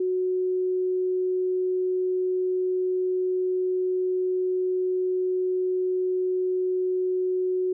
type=tone; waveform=sine; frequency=368.5 Hz; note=F#4; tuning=7 cents flat; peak=-22 dBFS; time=0-7.73 s; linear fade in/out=5 ms; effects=none